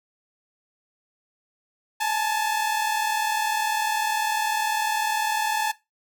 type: tone pair together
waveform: sawtooth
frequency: 846 / 886 Hz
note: G#5 / A5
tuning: +32 / +12 cents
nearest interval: minor second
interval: 80 cents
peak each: -22 dBFS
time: 2-5.72 s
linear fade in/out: 10 ms
effects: noise-tail reverb RT60 0.2 s tail -17 dB re dry